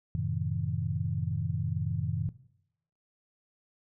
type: chord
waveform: sine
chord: F# diminished seventh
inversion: none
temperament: just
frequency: 92.5 / 111 / 133.2 / 159.84 Hz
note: F#2 / A2 / C3 / Eb3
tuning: 0 / +16 / +31 / +47 cents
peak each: -34 dBFS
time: 0.15-2.29 s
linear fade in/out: 0 ms
effects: noise-tail reverb RT60 0.8 s tail -18 dB re dry